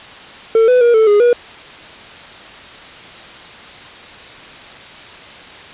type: tone with pitch steps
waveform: triangle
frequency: 449.2 / 499.9 / 475 / 440.7 / 413.1 / 481.9 Hz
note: A4 / B4 / A#4 / A4 / G#4 / B4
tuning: +36 / +21 / +33 / +3 / -9 / -43 cents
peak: -5 dBFS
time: 0.55-1.33 s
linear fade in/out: 2 ms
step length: 130 ms
effects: white hiss -35 dBFS RMS until 5.73 s + resampled to 8000 Hz